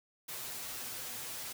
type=noise with comb filter; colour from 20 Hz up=white; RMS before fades=-42 dBFS; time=0.28-1.53 s; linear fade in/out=10 ms; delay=8 ms; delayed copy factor=+0.85; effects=none